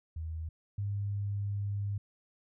sine tone pair in turn, 80.3 / 101.17 Hz, E2 / G#2, -45 / -45 cents, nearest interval major third, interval 400 cents, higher second, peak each -35 / -31 dBFS, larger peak second, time 0.16-0.49 / 0.78-1.98 s, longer second, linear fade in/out 5 ms, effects none

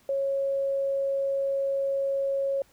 sine tone, 549 Hz, C#5, 17 cents flat, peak -24 dBFS, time 0.09-2.62 s, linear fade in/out 2 ms, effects pink hiss -61 dBFS RMS until 2.72 s

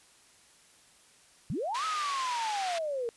sine linear two-way sweep, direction up then down, 110 to 1300 to 451.5 Hz, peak -30 dBFS, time 1.5-3.09 s, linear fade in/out 0 ms, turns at 1.85 s
pink band-pass noise, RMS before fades -39 dBFS, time 1.74-2.79 s, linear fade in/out 10 ms, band 1500 to 5600 Hz, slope 12 dB/octave
effects white hiss -60 dBFS RMS until 3.16 s + resampled to 24000 Hz

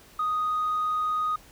triangle tone with tanh clipping, 1244.5 Hz, D#6, in tune, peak -24 dBFS, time 0.19-1.36 s, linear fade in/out 5 ms, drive 5 dB, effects pink hiss -53 dBFS RMS until 1.51 s

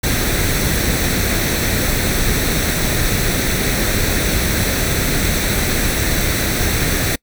pink noise with comb filter, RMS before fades -17 dBFS, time 0.03-7.16 s, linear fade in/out 10 ms, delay 0.5 ms, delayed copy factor +0.55, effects noise-tail reverb RT60 0.1 s tail -26 dB re dry

